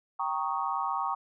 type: chord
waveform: sine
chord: Eb dominant seventh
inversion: first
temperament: equal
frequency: 784 / 932.3 / 1108.7 / 1244.5 Hz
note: G5 / Bb5 / Db6 / Eb6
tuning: 0 / 0 / 0 / 0 cents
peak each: -34 / -33 / -32 / -36 dBFS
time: 0.19-1.15 s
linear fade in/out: 10 ms
effects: none